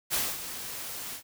white noise with ADSR envelope, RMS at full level -27 dBFS, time 0.1-1.23 s, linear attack 38 ms, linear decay 230 ms, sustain -11 dB, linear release 93 ms, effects none

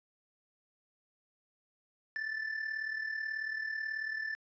triangle tone with amplitude modulation, 1760 Hz, A6, in tune, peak -30 dBFS, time 2.16-4.35 s, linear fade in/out 0 ms, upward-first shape sine, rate 38.3 Hz, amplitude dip 65%, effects resampled to 16000 Hz

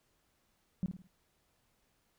sine tone with echo, 184.2 Hz, F#3, 7 cents flat, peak -28 dBFS, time 0.83-0.86 s, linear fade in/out 0 ms, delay 53 ms, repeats 4, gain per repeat -8 dB, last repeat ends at 1.072 s, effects tanh soft clip ceiling -24 dBFS + pink hiss -75 dBFS RMS until 2.18 s

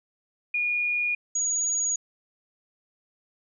sine tone pair in turn, 2439 / 6741 Hz, D#7 / G#8, -35 / +25 cents, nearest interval octave + tritone, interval 1760 cents, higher second, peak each -23 dBFS, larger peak neither, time 0.54-1.15 / 1.35-1.96 s, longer neither, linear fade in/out 5 ms, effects none

